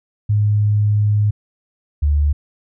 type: tone pair in turn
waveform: sine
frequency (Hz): 104.6 / 73.22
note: G#2 / D2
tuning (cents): +13 / -5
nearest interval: tritone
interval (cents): 618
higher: first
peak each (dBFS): -12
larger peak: neither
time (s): 0.29-1.31 / 2.02-2.33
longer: first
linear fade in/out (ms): 10
effects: none